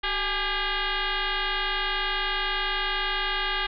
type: tone with frequency modulation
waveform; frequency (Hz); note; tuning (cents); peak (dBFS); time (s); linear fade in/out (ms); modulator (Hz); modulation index
sine; 837; G#5; +13; -24; 0.03-3.67; 10; 406; 7.1
effects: none